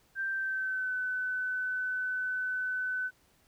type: tone with pitch glide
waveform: sine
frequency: 1571 to 1507.9 Hz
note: G6 to F#6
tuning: +3 to +32 cents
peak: -30 dBFS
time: 0.15-3.11 s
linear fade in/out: 50 ms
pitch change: -71 cents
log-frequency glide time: 0.29-0.94 s
effects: pink hiss -67 dBFS RMS until 3.47 s